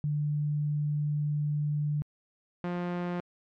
sine / sawtooth tone pair in turn, 148.2 / 176.24 Hz, D3 / F3, +16 / +16 cents, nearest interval minor third, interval 300 cents, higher second, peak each -26 dBFS, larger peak neither, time 0.04-2.02 / 2.64-3.2 s, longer first, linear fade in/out 0 ms, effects low-pass 2000 Hz 12 dB/octave + MP3 96 kbps

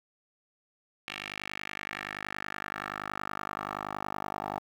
10% pulse tone with band-pass filter sweep, 50.6 Hz, G#1, 44 cents flat, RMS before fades -38 dBFS, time 1.08-4.59 s, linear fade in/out 0 ms, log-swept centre 2600 to 870 Hz, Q 2.5, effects 9-bit

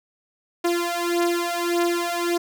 sawtooth beating tone pair, 344.5 / 346.2 Hz, F4 / F4, -24 / -15 cents, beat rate 1.7 Hz, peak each -20 dBFS, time 0.64-2.38 s, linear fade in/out 10 ms, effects none

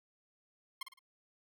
15% pulse tone with echo, 1062 Hz, C6, 25 cents sharp, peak -31 dBFS, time 0.81-0.83 s, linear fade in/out 5 ms, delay 54 ms, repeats 3, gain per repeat -8 dB, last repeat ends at 0.992 s, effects none

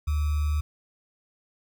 sine tone with sample-and-hold, 74.8 Hz, D2, 32 cents sharp, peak -22 dBFS, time 0.07-0.61 s, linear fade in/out 10 ms, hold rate 1225 Hz, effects none

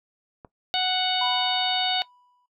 click, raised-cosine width 1 ms, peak -28 dBFS, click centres 0.448 s
harmonic tone, 740 Hz, F#5, in tune, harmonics 1 / 2 / 3 / 4 / 5 / 6, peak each -26 / -34 / -34 / -28 / -26 / -31 dBFS, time 0.74-2.02 s, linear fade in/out 0 ms
triangle tone with exponential decay, 986 Hz, B5, 3 cents flat, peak -25 dBFS, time 1.21-2.46 s, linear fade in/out 5 ms, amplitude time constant 270 ms
effects noise-tail reverb RT60 0.1 s tail -17 dB re dry

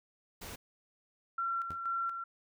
pink noise, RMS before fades -45 dBFS, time 0.41-0.56 s, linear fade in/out 10 ms
sine tone with tremolo, 1362 Hz, F6, 44 cents flat, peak -31 dBFS, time 1.38-2.24 s, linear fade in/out 5 ms, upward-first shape square, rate 2.1 Hz, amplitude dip 50%
sawtooth tone with exponential decay, 82.41 Hz, E2, in tune, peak -38 dBFS, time 1.7-1.8 s, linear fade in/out 5 ms, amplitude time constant 21 ms
effects none

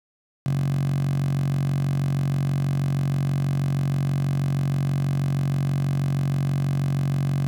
10% pulse tone with high-pass filter, 46.25 Hz, F#1, in tune, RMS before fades -23 dBFS, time 0.46-7.47 s, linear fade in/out 0 ms, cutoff 130 Hz, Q 9.6, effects none

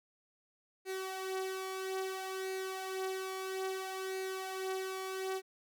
sawtooth tone with flanger, 379.3 Hz, F#4, 43 cents sharp, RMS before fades -39 dBFS, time 0.85-5.42 s, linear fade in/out 50 ms, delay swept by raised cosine 0.45 to 3.55 ms, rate 0.6 Hz, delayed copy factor +0.55, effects none

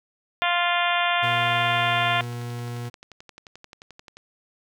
harmonic tone, 349.1 Hz, F4, 1 cent flat, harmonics 2 / 3 / 4 / 5 / 6 / 7 / 8 / 9 / 10, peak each -25 / -27 / -28 / -29 / -30 / -30 / -31 / -32 / -32 dBFS, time 0.42-2.21 s, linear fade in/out 0 ms
40% pulse tone, 120 Hz, B2, 49 cents flat, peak -29 dBFS, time 1.22-2.9 s, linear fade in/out 20 ms
click train, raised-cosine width 0.2 ms, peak -26 dBFS, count 23, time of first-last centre 2.24-4.17 s, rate 11.4 Hz
effects none

